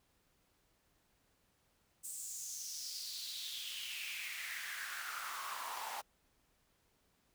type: noise with high-pass filter sweep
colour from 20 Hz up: pink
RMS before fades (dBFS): -44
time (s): 2.03-6.02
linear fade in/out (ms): 20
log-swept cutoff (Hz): 8400 to 800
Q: 4.4
effects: pink hiss -75 dBFS RMS until 7.34 s